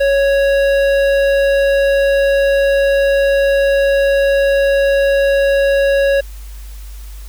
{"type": "tone with hard clipping", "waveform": "sine", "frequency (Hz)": 554.4, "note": "C#5", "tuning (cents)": 0, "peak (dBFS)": -12, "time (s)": [0, 6.21], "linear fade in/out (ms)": 10, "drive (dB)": 12, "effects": ["added 50 Hz sine -28 dBFS peak until 7.28 s", "white hiss -43 dBFS RMS until 7.28 s"]}